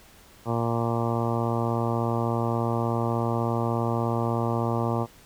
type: harmonic tone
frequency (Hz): 116.54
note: A#2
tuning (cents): 0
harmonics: 1 / 2 / 3 / 4 / 5 / 6 / 7 / 8 / 9 / 10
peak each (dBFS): -27 / -30 / -32 / -33 / -34 / -35 / -35 / -36 / -37 / -37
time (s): 0.45-5.07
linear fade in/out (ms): 50
effects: pink hiss -53 dBFS RMS until 5.25 s